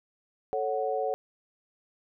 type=chord; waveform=sine; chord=F# minor; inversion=first; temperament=equal; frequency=440 / 554.4 / 740 Hz; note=A4 / C#5 / F#5; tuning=0 / 0 / 0 cents; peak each=-31 dBFS; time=0.53-1.14 s; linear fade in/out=0 ms; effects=none